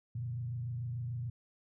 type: tone with frequency modulation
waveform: sine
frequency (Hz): 120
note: B2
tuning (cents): -49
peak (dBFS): -35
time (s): 0.15-1.3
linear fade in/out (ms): 5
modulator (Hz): 26.8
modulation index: 0.57
effects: none